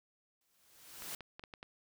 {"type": "noise with exponential growth", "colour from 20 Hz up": "white", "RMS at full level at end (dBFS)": -41, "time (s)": [0.41, 1.15], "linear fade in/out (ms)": 2, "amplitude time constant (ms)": 160}
{"type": "clicks", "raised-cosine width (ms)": 0.3, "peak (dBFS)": -31, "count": 6, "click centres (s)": [1.022, 1.207, 1.395, 1.438, 1.538, 1.629]}
{"effects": []}